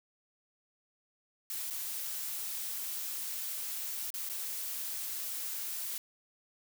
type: noise with dropouts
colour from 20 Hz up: blue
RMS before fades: -38 dBFS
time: 1.5-5.98 s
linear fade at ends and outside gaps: 1 ms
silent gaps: 1.701-1.707 / 4.104-4.14 / 4.29-4.297 s
effects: none